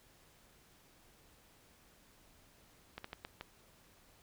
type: slowing click train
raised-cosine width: 0.3 ms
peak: -27 dBFS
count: 5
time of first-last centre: 2.98-3.41 s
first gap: 64 ms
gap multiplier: 1.36
effects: pink hiss -65 dBFS RMS until 4.22 s